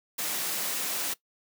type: high-pass noise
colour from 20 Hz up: white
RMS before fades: -31 dBFS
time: 0.18-1.14 s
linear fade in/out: 10 ms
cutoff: 160 Hz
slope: 24 dB/octave
effects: noise-tail reverb RT60 0.1 s tail -19 dB re dry